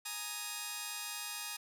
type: chord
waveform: 5% pulse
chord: Ab suspended second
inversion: none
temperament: just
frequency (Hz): 830.6 / 934.4 / 1245.9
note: Ab5 / Bb5 / Eb6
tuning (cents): 0 / +4 / +2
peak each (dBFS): -33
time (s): 0.05-1.57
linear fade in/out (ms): 10
effects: none